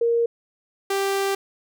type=tone pair in turn; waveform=sine / sawtooth; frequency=467.1 / 392.8 Hz; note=A#4 / G4; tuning=+3 / +4 cents; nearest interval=minor third; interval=299 cents; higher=first; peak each=-17 dBFS; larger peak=neither; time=0.01-0.26 / 0.9-1.35 s; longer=second; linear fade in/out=5 ms; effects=none